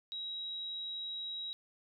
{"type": "tone", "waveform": "sine", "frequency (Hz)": 3843, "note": "B7", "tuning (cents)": -48, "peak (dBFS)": -38, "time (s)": [0.12, 1.53], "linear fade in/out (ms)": 0, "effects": []}